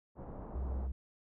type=low-pass noise; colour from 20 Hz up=pink; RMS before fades=-46 dBFS; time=0.15-0.89 s; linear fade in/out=50 ms; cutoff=960 Hz; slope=24 dB/octave
type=tone; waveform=triangle; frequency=65.41 Hz; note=C2; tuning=in tune; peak=-32 dBFS; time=0.55-0.92 s; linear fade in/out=5 ms
effects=none